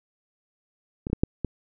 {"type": "clicks", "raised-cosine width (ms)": 3, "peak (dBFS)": [-16, -26, -7, -7, -13], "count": 5, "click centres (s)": [1.069, 1.1, 1.131, 1.235, 1.447], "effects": []}